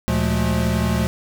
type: tone cluster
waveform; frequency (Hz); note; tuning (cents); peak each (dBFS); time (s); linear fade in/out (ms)
square; 75.5 / 119 / 176.8 / 214.7; D2 / A#2 / F3 / A3; +48 / +36 / +22 / -42; -24; 0.08-1.07; 0
effects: none